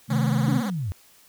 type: chord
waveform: sine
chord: A diminished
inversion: first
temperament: equal with one note detuned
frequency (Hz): 130.81 / 155.56 / 215.7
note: C3 / Eb3 / A3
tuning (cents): 0 / 0 / -34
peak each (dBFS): -23 / -25 / -24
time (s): 0.08-0.62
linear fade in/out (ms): 50
type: tone with vibrato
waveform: 10% pulse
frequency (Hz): 260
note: C4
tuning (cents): -11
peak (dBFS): -23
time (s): 0.1-0.7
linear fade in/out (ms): 2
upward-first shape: triangle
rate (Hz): 18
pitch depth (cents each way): 180
type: linear sweep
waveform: sine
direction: down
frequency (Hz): 298.4 to 82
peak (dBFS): -25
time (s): 0.48-0.92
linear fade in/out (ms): 0
effects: white hiss -55 dBFS RMS until 1.28 s